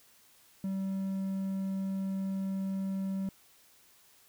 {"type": "tone", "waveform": "triangle", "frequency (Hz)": 192.7, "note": "G3", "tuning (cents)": -29, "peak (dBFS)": -29, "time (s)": [0.64, 3.29], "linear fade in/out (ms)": 2, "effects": ["white hiss -62 dBFS RMS until 4.28 s"]}